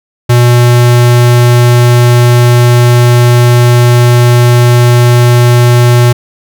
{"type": "tone", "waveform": "square", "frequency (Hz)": 121.3, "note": "B2", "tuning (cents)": -31, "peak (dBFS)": -3, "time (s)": [0.29, 6.13], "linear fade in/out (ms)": 10, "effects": []}